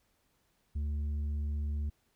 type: tone with tanh clipping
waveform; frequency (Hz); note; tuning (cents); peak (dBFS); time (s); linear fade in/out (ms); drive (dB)
sine; 73.7; D2; +7; -32; 0.75-1.9; 10; 5
effects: pink hiss -74 dBFS RMS until 2.15 s